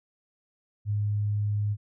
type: tone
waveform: sine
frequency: 103.83 Hz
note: G#2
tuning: in tune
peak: -24 dBFS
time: 0.85-1.77 s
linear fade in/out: 50 ms
effects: none